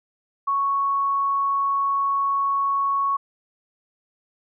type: tone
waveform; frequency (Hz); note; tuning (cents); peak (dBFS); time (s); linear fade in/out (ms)
sine; 1108.7; C#6; 0; -19; 0.47-3.17; 10
effects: none